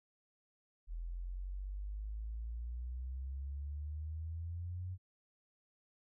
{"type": "exponential sweep", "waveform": "sine", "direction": "up", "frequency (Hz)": [41.2, 93.1], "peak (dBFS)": -39, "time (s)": [0.87, 4.98], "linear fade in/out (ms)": 50, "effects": []}